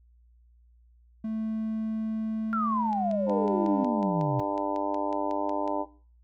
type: tone with pitch glide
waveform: triangle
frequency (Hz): 220 to 202.9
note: A3 to G#3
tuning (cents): 0 to -40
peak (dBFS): -27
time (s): 1.24-3.84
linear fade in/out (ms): 5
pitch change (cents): -140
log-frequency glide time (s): 2.85-3.04
type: exponential sweep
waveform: sine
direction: down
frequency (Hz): 1396.9 to 124.7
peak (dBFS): -26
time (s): 2.53-4.4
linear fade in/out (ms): 0
type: click train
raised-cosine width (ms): 0.2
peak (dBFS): -29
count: 16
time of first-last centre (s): 2.93-5.677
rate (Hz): 5.46
type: harmonic tone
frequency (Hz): 99.8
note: G2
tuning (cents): +32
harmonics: 3 / 4 / 5 / 6 / 7 / 8 / 9 / 10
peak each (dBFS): -31 / -38 / -41 / -32 / -40 / -38 / -32 / -39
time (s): 3.26-5.86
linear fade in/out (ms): 50
effects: noise-tail reverb RT60 0.4 s tail -18 dB re dry + added 59 Hz sine -56 dBFS peak until 6.23 s